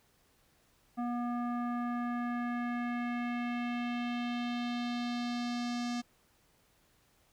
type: tone with low-pass filter sweep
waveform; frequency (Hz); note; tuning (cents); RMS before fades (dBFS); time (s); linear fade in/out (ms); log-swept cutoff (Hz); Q
square; 241; B3; -42; -35; 0.97-6.02; 20; 1000 to 5800; 2
effects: pink hiss -69 dBFS RMS until 7.32 s